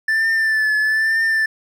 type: tone with vibrato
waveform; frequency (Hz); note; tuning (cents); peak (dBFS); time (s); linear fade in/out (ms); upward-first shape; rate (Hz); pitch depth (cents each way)
triangle; 1760; A6; 0; -13; 0.08-1.46; 5; triangle; 1.1; 46
effects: none